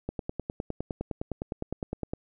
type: click train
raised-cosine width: 2 ms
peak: -18 dBFS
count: 21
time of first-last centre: 0.09-2.135 s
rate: 9.78 Hz
effects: none